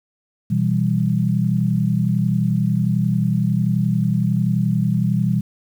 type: chord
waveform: sine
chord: E minor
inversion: second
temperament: equal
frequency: 123.47 / 164.81 / 196 Hz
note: B2 / E3 / G3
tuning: 0 / 0 / 0 cents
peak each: -20 dBFS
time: 0.5-5.41 s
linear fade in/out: 10 ms
effects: 8-bit